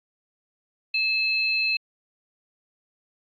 sine tone pair together, 2607 / 4142 Hz, E7 / C8, -20 / -18 cents, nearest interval minor sixth, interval 802 cents, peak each -22 / -27 dBFS, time 0.94-1.77 s, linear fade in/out 5 ms, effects AAC 48 kbps

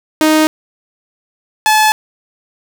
sawtooth tone pair in turn, 311.1 / 861.8 Hz, D#4 / A5, 0 / -36 cents, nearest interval octave + tritone, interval 1764 cents, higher second, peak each -4 dBFS, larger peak neither, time 0.21-0.47 / 1.66-1.92 s, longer neither, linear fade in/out 0 ms, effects none

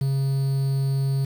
triangle tone with quantisation, 136.3 Hz, C#3, 29 cents flat, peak -18 dBFS, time 0.01-1.25 s, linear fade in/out 5 ms, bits 7, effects none

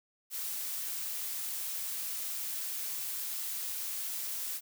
blue noise, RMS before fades -37 dBFS, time 0.3-4.61 s, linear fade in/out 50 ms, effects none

